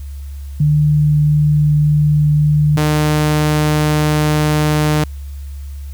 sine / sawtooth tone pair in turn, 149.7 / 151.61 Hz, D3 / D#3, +33 / -45 cents, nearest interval unison, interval 22 cents, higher second, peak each -9 / -8 dBFS, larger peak second, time 0.6-2.77 / 2.77-5.04 s, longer second, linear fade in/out 5 ms, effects added 70 Hz sine -25 dBFS peak until 5.93 s + white hiss -48 dBFS RMS until 5.93 s

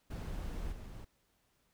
brown noise with level steps, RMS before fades -40 / -46 dBFS, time 0.1-1.05 s, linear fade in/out 10 ms, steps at 0.71 s, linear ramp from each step 20 ms, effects pink hiss -75 dBFS RMS until 1.73 s

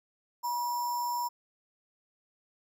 sine tone with sample-and-hold, 967 Hz, B5, 37 cents flat, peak -29 dBFS, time 0.43-1.29 s, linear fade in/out 20 ms, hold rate 6300 Hz, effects none

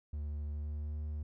triangle tone with pitch glide, 73.9 to 75.19 Hz, D2 to D2, +11 to +41 cents, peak -34 dBFS, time 0.13-1.23 s, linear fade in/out 5 ms, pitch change +30 cents, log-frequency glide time 0.51-0.87 s, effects none

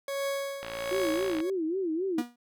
40% pulse tone with tremolo, 554.4 Hz, C#5, in tune, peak -27 dBFS, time 0.08-1.5 s, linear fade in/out 2 ms, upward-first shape triangle, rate 1.3 Hz, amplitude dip 80%
click train, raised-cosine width 0.3 ms, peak -20 dBFS, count 45, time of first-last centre 0.63-1.403 s, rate 56.9 Hz
sine tone with vibrato, 349 Hz, F4, 1 cent flat, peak -27 dBFS, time 0.91-2.22 s, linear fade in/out 10 ms, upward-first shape sine, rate 3.7 Hz, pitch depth 190 cents each way
45% pulse tone with exponential decay, 240.9 Hz, B3, 43 cents flat, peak -27 dBFS, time 2.18-2.36 s, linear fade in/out 5 ms, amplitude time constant 39 ms
effects none

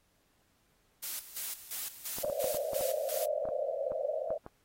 blue noise with tremolo, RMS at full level -37 dBFS, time 1.02-3.26 s, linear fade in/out 20 ms, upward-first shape square, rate 2.9 Hz, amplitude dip 75%
clicks, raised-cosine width 1 ms, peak -29 dBFS, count 12, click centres 2.185 / 2.247 / 2.299 / 2.443 / 2.546 / 2.733 / 2.81 / 3.454 / 3.488 / 3.919 / 4.305 / 4.464 s
pink band-pass noise, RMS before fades -34 dBFS, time 2.23-4.38 s, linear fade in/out 5 ms, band 520 to 650 Hz, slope 96 dB/octave
effects pink hiss -72 dBFS RMS until 4.64 s + AAC 48 kbps

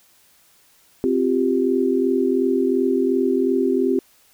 sine chord, C suspended fourth, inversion none, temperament equal, 261.6 / 349.2 / 392 Hz, C4 / F4 / G4, 0 / 0 / 0 cents, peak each -20 / -22 / -20 dBFS, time 1.04-3.99 s, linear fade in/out 0 ms, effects white hiss -56 dBFS RMS until 4.33 s

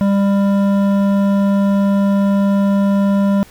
triangle tone with hard clipping, 198.8 Hz, G3, 25 cents sharp, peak -13 dBFS, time 0.01-3.43 s, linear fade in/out 0 ms, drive 15 dB, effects pink hiss -44 dBFS RMS until 3.5 s

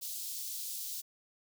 white high-pass noise, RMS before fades -40 dBFS, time 0.01-1.02 s, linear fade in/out 20 ms, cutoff 3800 Hz, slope 24 dB/octave, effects none

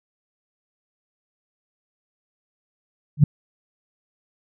sine tone with exponential growth, 146.83 Hz, D3, in tune, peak -5 dBFS, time 3.17-3.24 s, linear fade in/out 5 ms, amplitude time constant 15 ms, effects none

